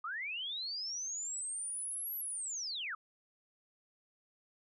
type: linear two-way sweep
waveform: sine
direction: up then down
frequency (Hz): 1174.7 to 11840 to 1174.7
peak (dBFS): -37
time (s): 0.04-2.95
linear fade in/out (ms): 5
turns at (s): 2.17
effects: none